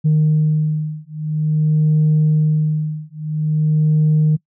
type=beating tone pair; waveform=sine; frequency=153.7 / 154.19 Hz; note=D#3 / D#3; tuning=-21 / -15 cents; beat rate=0.49 Hz; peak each=-15 dBFS; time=0.04-4.37 s; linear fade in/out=20 ms; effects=noise-tail reverb RT60 0.1 s tail -23 dB re dry + tanh soft clip ceiling -8 dBFS